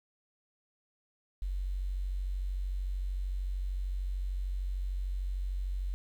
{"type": "tone with quantisation", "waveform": "sine", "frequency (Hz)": 46.64, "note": "F#1", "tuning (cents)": 15, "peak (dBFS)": -31, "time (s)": [1.42, 5.94], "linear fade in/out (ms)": 0, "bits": 10, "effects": []}